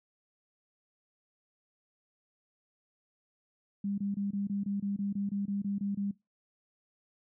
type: tone bursts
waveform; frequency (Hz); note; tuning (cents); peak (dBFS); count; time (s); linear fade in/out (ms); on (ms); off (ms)
sine; 200.4; G3; +38; -30; 14; 3.84-6.112; 5; 140; 24
effects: noise-tail reverb RT60 0.2 s tail -20 dB re dry